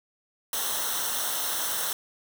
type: noise with comb filter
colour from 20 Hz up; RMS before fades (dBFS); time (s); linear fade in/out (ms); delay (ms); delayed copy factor
white; -29; 0.53-1.93; 2; 0.42; -0.75
effects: none